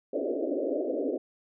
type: band-pass noise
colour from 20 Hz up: pink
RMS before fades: -30 dBFS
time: 0.13-1.18 s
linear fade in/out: 5 ms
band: 260 to 640 Hz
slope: 96 dB/octave
effects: none